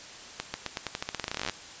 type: accelerating click train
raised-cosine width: 0.2 ms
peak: -13 dBFS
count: 23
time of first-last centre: 0.4-1.497 s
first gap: 140 ms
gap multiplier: 0.88
effects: white hiss -45 dBFS RMS until 1.8 s + resampled to 16000 Hz